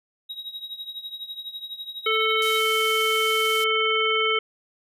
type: tone with tremolo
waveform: triangle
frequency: 3814 Hz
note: A#7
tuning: 39 cents sharp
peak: -28 dBFS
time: 0.29-2.6 s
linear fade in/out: 10 ms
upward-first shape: triangle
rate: 12 Hz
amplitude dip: 85%
type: harmonic tone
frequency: 440 Hz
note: A4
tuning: in tune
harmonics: 1 / 3 / 5 / 7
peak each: -25 / -25 / -25 / -25 dBFS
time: 2.06-4.39 s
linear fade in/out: 5 ms
type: high-pass noise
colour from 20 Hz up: white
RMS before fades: -34 dBFS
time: 2.42-3.64 s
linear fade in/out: 0 ms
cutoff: 2600 Hz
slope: 12 dB/octave
effects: resampled to 32000 Hz